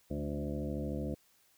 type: harmonic tone with a mistuned harmonic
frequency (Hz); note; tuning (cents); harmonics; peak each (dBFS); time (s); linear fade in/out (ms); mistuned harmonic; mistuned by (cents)
73.2; D2; -5; 1 / 2 / 3 / 4 / 5 / 7 / 8 / 9; -40 / -41 / -40 / -41 / -45 / -43 / -48 / -50; 0.1-1.15; 10; 3; -38
effects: white hiss -68 dBFS RMS until 1.57 s